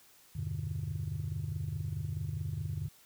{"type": "chord", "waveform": "sine", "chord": "E minor seventh", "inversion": "none", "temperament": "just", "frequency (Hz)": [82.41, 98.89, 123.61, 148.33], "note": ["E2", "G2", "B2", "D3"], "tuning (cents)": [0, 16, 2, 18], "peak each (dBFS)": [-40, -37, -40, -37], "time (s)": [0.35, 2.89], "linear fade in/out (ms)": 10, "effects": ["tanh soft clip ceiling -27 dBFS", "white hiss -61 dBFS RMS until 3.05 s"]}